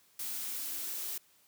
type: noise with high-pass filter sweep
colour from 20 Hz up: blue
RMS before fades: -38 dBFS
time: 0.19-1.18 s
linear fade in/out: 5 ms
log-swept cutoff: 210 to 360 Hz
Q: 5
effects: white hiss -66 dBFS RMS until 1.47 s + high-pass 80 Hz 12 dB/octave